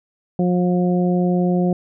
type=harmonic tone; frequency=178.8 Hz; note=F3; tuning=41 cents sharp; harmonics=1 / 2 / 3 / 4; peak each=-16 / -22 / -26 / -28 dBFS; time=0.39-1.73 s; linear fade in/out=2 ms; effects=none